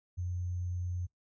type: tone with sample-and-hold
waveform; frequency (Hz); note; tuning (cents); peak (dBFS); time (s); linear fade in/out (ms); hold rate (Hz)
sine; 89.1; F2; +35; -33; 0.17-1.07; 20; 6300
effects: noise-tail reverb RT60 0.1 s tail -18 dB re dry + resampled to 16000 Hz